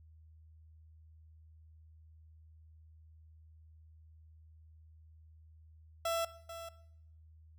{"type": "tone with echo", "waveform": "30% pulse", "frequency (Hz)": 667, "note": "E5", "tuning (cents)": 20, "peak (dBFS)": -29, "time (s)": [6.05, 6.25], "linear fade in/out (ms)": 5, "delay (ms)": 440, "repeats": 1, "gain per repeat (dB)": -12, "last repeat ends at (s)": 6.69, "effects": ["noise-tail reverb RT60 0.8 s tail -18 dB re dry", "added 79 Hz sine -56 dBFS peak until 7.58 s"]}